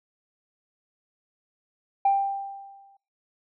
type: tone with exponential decay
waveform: sine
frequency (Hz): 790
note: G5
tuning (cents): +13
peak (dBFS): -15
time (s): 2.05-2.97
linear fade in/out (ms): 5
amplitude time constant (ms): 200
effects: noise-tail reverb RT60 0.4 s tail -26 dB re dry + tanh soft clip ceiling -13 dBFS